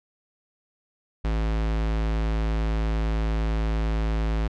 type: tone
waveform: square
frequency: 54.4 Hz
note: A1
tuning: 19 cents flat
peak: -23 dBFS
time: 1.24-4.48 s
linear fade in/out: 10 ms
effects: low-pass 4000 Hz 12 dB/octave

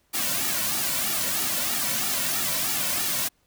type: noise with flanger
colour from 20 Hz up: white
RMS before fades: -26 dBFS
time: 0.13-3.29 s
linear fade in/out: 20 ms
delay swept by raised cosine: 1.9 to 2.47 ms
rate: 3.1 Hz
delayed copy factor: -0.75
effects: pink hiss -67 dBFS RMS until 3.46 s

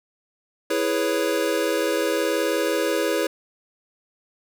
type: chord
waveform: square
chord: C# minor seventh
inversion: first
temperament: equal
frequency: 329.6 / 415.3 / 493.9 / 554.4 Hz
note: E4 / G#4 / B4 / C#5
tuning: 0 / 0 / 0 / 0 cents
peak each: -27 dBFS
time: 0.7-3.27 s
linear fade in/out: 5 ms
effects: none

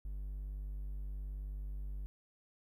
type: tone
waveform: triangle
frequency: 49.45 Hz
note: G1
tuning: 16 cents sharp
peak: -37 dBFS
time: 0.05-2.06 s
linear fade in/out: 0 ms
effects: 13-bit

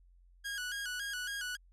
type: tone with vibrato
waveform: sawtooth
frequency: 1552 Hz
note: G6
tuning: 18 cents flat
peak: -33 dBFS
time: 0.44-1.57 s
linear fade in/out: 20 ms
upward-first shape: square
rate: 3.6 Hz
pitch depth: 87 cents each way
effects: added 44 Hz sine -59 dBFS peak until 1.72 s + low-pass 12000 Hz 12 dB/octave

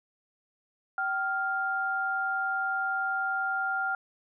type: tone pair together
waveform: sine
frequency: 769.6 / 1400 Hz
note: G5 / F6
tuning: -32 / +4 cents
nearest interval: minor seventh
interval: 1036 cents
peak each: -32 / -28 dBFS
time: 0.98-3.95 s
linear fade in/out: 2 ms
effects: none

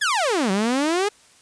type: exponential two-way sweep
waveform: sawtooth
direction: down then up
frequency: 1788 to 185.5 to 425.4 Hz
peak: -15 dBFS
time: 0.01-1.09 s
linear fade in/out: 10 ms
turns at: 0.51 s
effects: white hiss -53 dBFS RMS until 1.41 s + resampled to 22050 Hz

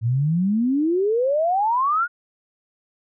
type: exponential sweep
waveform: sine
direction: up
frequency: 110 to 1469 Hz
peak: -17 dBFS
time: 0.01-2.08 s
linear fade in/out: 50 ms
effects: none

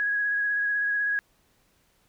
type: tone with vibrato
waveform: sine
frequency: 1661.2 Hz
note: G#6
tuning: in tune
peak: -23 dBFS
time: 0-1.19 s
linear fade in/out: 0 ms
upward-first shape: sine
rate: 16 Hz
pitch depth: 17 cents each way
effects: pink hiss -66 dBFS RMS until 2.08 s

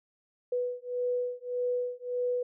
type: beating tone pair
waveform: sine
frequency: 492.3 / 494 Hz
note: B4 / B4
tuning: -6 / 0 cents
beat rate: 1.7 Hz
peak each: -32 / -32 dBFS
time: 0.52-2.43 s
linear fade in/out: 5 ms
effects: none

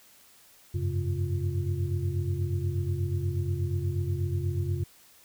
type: tone cluster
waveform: sine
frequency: 91.2 / 99.5 / 135.2 / 350 Hz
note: F#2 / G2 / C#3 / F4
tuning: -24 / +26 / -43 / +4 cents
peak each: -29 / -32 / -32 / -38 dBFS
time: 0.74-4.84 s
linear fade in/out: 10 ms
effects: white hiss -57 dBFS RMS until 5.24 s

